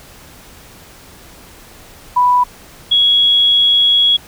sine tone pair in turn, 987.8 / 3335 Hz, B5 / G#7, 0 / +7 cents, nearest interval octave + major sixth, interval 2107 cents, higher second, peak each -8 dBFS, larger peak neither, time 2.16-2.44 / 2.91-4.17 s, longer second, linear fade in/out 10 ms, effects pink hiss -40 dBFS RMS until 4.27 s

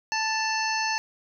harmonic tone with a mistuned harmonic, 879 Hz, A5, 2 cents flat, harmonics 1 / 2 / 3 / 5 / 6 / 7, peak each -28 / -30 / -32 / -33 / -35 / -35 dBFS, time 0.12-0.98 s, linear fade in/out 0 ms, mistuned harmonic 3, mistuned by +21 cents, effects none

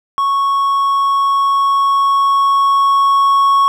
triangle tone with level ramp, 1106 Hz, C#6, 4 cents flat, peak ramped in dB -10 to -6 dBFS, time 0.18-3.68 s, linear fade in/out 0 ms, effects none

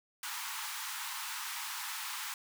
pink high-pass noise, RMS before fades -40 dBFS, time 0.23-2.34 s, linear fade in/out 2 ms, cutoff 840 Hz, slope 96 dB/octave, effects none

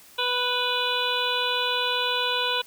harmonic tone, 493.9 Hz, B4, in tune, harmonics 1 / 2 / 3 / 5 / 6 / 7 / 8, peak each -31 / -29 / -31 / -32 / -30 / -29 / -32 dBFS, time 0.18-2.62 s, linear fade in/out 10 ms, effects white hiss -51 dBFS RMS until 2.66 s

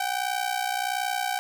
sawtooth ring-modulated tone, 770 Hz, G5, 31 cents flat, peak -19 dBFS, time 0-1.39 s, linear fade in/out 0 ms, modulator 30.7 Hz, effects none

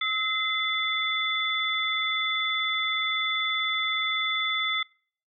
sine tone cluster, 1294 / 2057 / 3482 Hz, E6 / C7 / A7, -32 / -30 / -19 cents, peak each -31 / -28 / -28 dBFS, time 0.01-4.83 s, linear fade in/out 5 ms, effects noise-tail reverb RT60 0.5 s tail -25 dB re dry

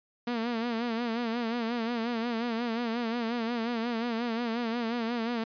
sawtooth tone with vibrato, 233.1 Hz, A#3, in tune, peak -25 dBFS, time 0.27-5.44 s, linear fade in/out 5 ms, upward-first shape sine, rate 5.6 Hz, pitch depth 80 cents each way, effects resampled to 11025 Hz

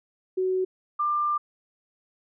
sine tone pair in turn, 373 / 1191.7 Hz, F#4 / D6, +14 / +25 cents, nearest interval octave + minor sixth, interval 2011 cents, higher second, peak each -22 dBFS, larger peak neither, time 0.37-0.65 / 0.99-1.38 s, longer second, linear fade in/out 10 ms, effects none

